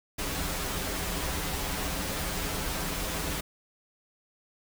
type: noise with comb filter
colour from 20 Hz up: pink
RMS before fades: -32 dBFS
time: 0.18-3.41 s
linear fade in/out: 10 ms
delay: 8.6 ms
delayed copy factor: -0.75
effects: none